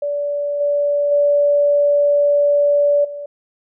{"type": "tone with level steps", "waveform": "sine", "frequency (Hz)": 578, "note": "D5", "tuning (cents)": -28, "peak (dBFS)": [-18, -14, -11, -26], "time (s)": [0.02, 3.26], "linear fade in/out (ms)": 5, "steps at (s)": [0.6, 1.11, 3.04], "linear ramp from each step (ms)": 10, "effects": []}